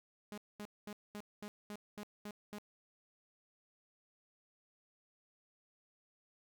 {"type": "tone bursts", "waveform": "sawtooth", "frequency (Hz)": 207.7, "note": "G#3", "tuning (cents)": 0, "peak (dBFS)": -40, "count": 9, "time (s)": [0.32, 2.584], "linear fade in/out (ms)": 0, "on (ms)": 56, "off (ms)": 220, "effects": []}